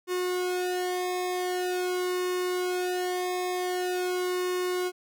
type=tone with flanger; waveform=sawtooth; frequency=362.6 Hz; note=F#4; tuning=35 cents flat; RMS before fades=-29 dBFS; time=0.07-4.92 s; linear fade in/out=50 ms; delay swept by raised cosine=1.5 to 2.08 ms; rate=0.45 Hz; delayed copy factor=-1; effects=none